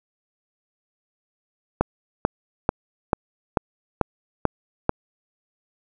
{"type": "click train", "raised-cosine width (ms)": 1, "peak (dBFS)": -3, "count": 8, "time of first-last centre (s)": [1.81, 4.894], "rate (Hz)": 2.27, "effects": []}